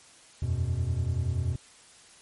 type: chord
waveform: triangle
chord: E suspended second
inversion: none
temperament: just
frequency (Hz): 82.41 / 92.71 / 123.61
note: E2 / F#2 / B2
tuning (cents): 0 / +4 / +2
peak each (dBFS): -28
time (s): 0.42-1.56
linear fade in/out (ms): 5
effects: white hiss -54 dBFS RMS until 2.21 s + MP3 48 kbps